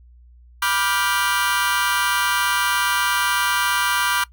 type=chord; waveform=sawtooth; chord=G dominant seventh; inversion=first; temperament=just; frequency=980 / 1176 / 1411.2 / 1568 Hz; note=B5 / D6 / F6 / G6; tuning=-14 / +2 / +18 / 0 cents; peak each=-20 dBFS; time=0.62-4.24 s; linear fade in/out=5 ms; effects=noise-tail reverb RT60 0.1 s tail -21 dB re dry + added 60 Hz sine -45 dBFS peak until 4.32 s